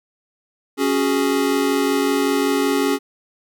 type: chord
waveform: square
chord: C# suspended fourth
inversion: none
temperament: equal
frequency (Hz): 277.2 / 370 / 415.3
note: C#4 / F#4 / G#4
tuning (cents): 0 / 0 / 0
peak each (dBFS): -20 / -24 / -22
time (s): 0.77-2.99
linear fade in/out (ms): 50
effects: none